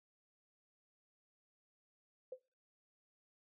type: tone with exponential decay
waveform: sine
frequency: 513 Hz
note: C5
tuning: 34 cents flat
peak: -39 dBFS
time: 2.32-2.39 s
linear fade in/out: 5 ms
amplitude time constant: 15 ms
effects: noise-tail reverb RT60 0.3 s tail -20 dB re dry